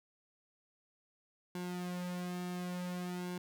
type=tone with flanger; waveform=sawtooth; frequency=178.9 Hz; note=F3; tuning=42 cents sharp; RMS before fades=-40 dBFS; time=1.55-3.38 s; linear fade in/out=2 ms; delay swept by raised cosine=1.6 to 3.6 ms; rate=0.56 Hz; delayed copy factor=-0.75; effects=none